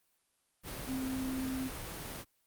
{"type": "tone in noise", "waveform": "sine", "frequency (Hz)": 261.6, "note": "C4", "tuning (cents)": 0, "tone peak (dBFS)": -34, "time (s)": [0.86, 1.71], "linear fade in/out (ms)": 50, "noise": "pink", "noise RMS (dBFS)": -42, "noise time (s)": [0.63, 2.25], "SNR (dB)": 5, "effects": ["white hiss -75 dBFS RMS until 2.46 s", "Opus 32 kbps"]}